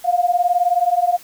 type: beating tone pair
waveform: sine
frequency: 698.5 / 717.5 Hz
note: F5 / F5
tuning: 0 / +47 cents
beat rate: 19 Hz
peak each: -17 dBFS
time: 0.04-1.18 s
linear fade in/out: 20 ms
effects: white hiss -44 dBFS RMS until 1.23 s